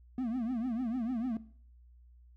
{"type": "tone with vibrato", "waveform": "triangle", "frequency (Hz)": 240, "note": "B3", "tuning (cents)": -49, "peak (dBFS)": -29, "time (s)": [0.18, 1.37], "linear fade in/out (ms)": 2, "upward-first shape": "triangle", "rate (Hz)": 6.7, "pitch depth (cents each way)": 190, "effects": ["noise-tail reverb RT60 0.5 s tail -17 dB re dry", "added 60 Hz sine -55 dBFS peak until 2.36 s"]}